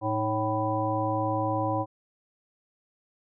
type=harmonic tone with a mistuned harmonic; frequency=110 Hz; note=A2; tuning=in tune; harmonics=1 / 3 / 5 / 7 / 9; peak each=-31 / -31 / -31 / -31 / -31 dBFS; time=0.01-1.86 s; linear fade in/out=50 ms; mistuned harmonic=3; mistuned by=-89 cents; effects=none